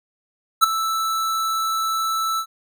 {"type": "tone with ADSR envelope", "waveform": "square", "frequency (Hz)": 1318.5, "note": "E6", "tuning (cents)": 0, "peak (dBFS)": -8, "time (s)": [0.61, 2.46], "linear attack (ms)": 26, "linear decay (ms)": 12, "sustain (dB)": -13, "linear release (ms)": 74, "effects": []}